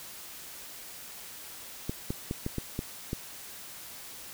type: clicks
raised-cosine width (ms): 3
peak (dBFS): -18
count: 7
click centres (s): 1.895 / 2.105 / 2.311 / 2.464 / 2.583 / 2.791 / 3.131
effects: white hiss -45 dBFS RMS until 4.33 s